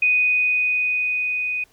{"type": "tone with level ramp", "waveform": "sine", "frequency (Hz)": 2489, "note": "D#7", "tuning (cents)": 0, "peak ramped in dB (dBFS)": [-14, -22], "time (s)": [0.02, 1.64], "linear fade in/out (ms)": 5, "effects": ["pink hiss -58 dBFS RMS until 1.72 s"]}